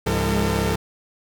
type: tone cluster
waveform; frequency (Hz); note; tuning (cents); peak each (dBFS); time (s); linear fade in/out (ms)
sawtooth; 67.1 / 103 / 171 / 204.5 / 451.5; C2 / G#2 / F3 / G#3 / A4; +44 / -14 / -36 / -26 / +45; -22; 0.06-0.76; 10
effects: none